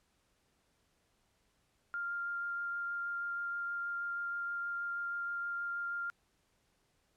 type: tone with vibrato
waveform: sine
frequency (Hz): 1396.9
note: F6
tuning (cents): 0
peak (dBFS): -35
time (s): 1.94-6.1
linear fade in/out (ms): 0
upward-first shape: sine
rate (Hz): 6.3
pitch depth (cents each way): 8
effects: pink hiss -75 dBFS RMS until 7.16 s + low-pass 11000 Hz 12 dB/octave